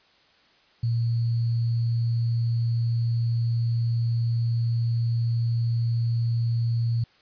sine tone with sample-and-hold, 116.6 Hz, A#2, 1 cent sharp, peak -21 dBFS, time 0.83-7.04 s, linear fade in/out 5 ms, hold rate 4410 Hz, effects white hiss -59 dBFS RMS until 7.21 s + resampled to 11025 Hz

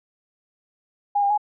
sine tone with pitch steps, 816 / 803 / 836 Hz, G#5 / G5 / G#5, -31 / +41 / +11 cents, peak -17 dBFS, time 1.15-1.378 s, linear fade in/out 10 ms, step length 76 ms, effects none

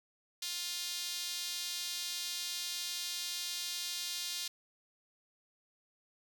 sawtooth tone with high-pass filter, 351.9 Hz, F4, 13 cents sharp, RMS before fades -39 dBFS, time 0.42-4.48 s, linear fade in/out 5 ms, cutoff 4000 Hz, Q 1.8, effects none

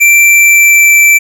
square tone with pitch glide, 2349 to 2333 Hz, D7 to D7, 0 to -12 cents, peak -3 dBFS, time 0-1.19 s, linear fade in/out 20 ms, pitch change -12 cents, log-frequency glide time 0.21-1.01 s, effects none

